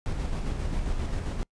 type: noise with tremolo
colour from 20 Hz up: brown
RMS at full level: -28 dBFS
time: 0.06-1.43 s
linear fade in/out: 0 ms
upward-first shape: square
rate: 7.5 Hz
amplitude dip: 30%
effects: noise-tail reverb RT60 0.1 s tail -26 dB re dry + resampled to 22050 Hz